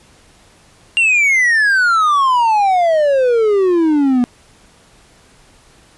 triangle exponential sweep, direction down, 2800 to 240.2 Hz, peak -8 dBFS, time 0.97-4.24 s, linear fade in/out 0 ms, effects pink hiss -48 dBFS RMS until 5.97 s + resampled to 24000 Hz

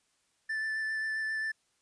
triangle tone with vibrato, 1760 Hz, A6, in tune, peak -29 dBFS, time 0.49-1.52 s, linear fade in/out 10 ms, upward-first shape sine, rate 7.5 Hz, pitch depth 12 cents each way, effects white hiss -73 dBFS RMS until 1.81 s + resampled to 22050 Hz

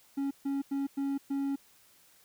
triangle tone bursts at uneven times, 276.8 Hz, C#4, 2 cents flat, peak -27 dBFS, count 5, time 0.17-0.31 / 0.45-0.62 / 0.71-0.87 / 0.97-1.18 / 1.3-1.56 s, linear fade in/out 10 ms, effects white hiss -62 dBFS RMS until 2.24 s

